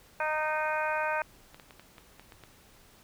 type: harmonic tone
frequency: 308.5 Hz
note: D#4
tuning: 15 cents flat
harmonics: 2 / 3 / 4 / 5 / 6 / 7 / 8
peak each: -33 / -32 / -38 / -33 / -43 / -43 / -38 dBFS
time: 0.2-1.22 s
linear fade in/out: 2 ms
type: clicks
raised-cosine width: 0.3 ms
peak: -32 dBFS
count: 8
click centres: 1.545 / 1.598 / 1.708 / 1.796 / 1.982 / 2.196 / 2.322 / 2.437 s
effects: pink hiss -58 dBFS RMS until 3.03 s